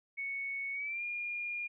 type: tone with pitch glide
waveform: sine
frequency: 2217 to 2418 Hz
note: C#7 to D7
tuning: 0 to +50 cents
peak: -35 dBFS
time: 0.17-1.68 s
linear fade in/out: 20 ms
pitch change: +150 cents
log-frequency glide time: 0.73-1.03 s
effects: none